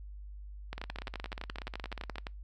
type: two click trains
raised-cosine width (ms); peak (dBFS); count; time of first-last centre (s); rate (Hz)
0.3; -22 / -24; 19 / 24; 0.73-2.268 / 0.78-2.157; 11.7 / 16.7
effects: noise-tail reverb RT60 0.2 s tail -26 dB re dry + added 50 Hz sine -43 dBFS peak until 2.43 s